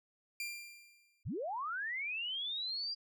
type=tone with exponential decay; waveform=sawtooth; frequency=2381 Hz; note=D7; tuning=23 cents sharp; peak=-33 dBFS; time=0.4-1.23 s; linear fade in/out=2 ms; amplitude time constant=180 ms
type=linear sweep; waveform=sine; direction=up; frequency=55.3 to 4848 Hz; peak=-36 dBFS; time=1.25-2.95 s; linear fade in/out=20 ms
effects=none